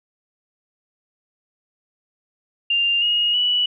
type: tone with pitch steps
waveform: sine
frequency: 2794 / 2871 / 2950 Hz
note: F7 / F7 / F#7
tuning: 0 / +47 / -6 cents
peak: -16 dBFS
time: 2.7-3.66 s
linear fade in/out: 5 ms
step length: 320 ms
effects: none